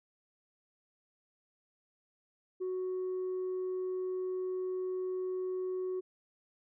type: tone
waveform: sine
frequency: 370 Hz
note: F#4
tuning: in tune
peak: -31 dBFS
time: 2.6-6.01 s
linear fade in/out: 20 ms
effects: tanh soft clip ceiling -31 dBFS